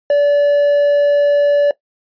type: tone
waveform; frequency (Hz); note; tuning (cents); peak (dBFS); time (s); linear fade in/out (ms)
triangle; 577; D5; -31; -7; 0.1-1.71; 2
effects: noise-tail reverb RT60 0.1 s tail -18 dB re dry + resampled to 11025 Hz